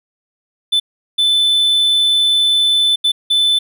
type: tone bursts at uneven times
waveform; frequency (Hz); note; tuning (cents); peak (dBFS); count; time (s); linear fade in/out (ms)
triangle; 3515; A7; -2; -9; 4; 0.72-0.8 / 1.18-2.96 / 3.04-3.12 / 3.3-3.59; 10
effects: none